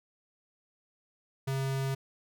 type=tone; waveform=square; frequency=134.9 Hz; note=C#3; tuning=47 cents flat; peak=-30 dBFS; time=1.47-1.95 s; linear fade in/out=10 ms; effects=none